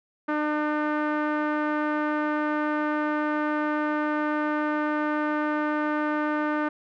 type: tone with low-pass filter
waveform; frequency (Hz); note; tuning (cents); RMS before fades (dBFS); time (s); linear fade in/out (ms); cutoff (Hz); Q
sawtooth; 301.2; D4; +44; -26; 0.28-6.69; 10; 1500; 2.3
effects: none